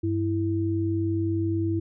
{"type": "tone pair together", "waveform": "sine", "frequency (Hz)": [98.18, 329.6], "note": ["G2", "E4"], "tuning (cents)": [3, 0], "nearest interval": "octave + major sixth", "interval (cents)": 2097, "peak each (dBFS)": [-26, -25], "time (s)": [0.03, 1.8], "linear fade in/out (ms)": 10, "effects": []}